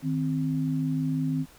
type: tone pair together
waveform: sine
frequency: 155.55 / 261.6 Hz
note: D#3 / C4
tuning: 0 / 0 cents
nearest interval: major sixth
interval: 900 cents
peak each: -27 dBFS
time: 0.02-1.46 s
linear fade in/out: 50 ms
effects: pink hiss -54 dBFS RMS until 1.58 s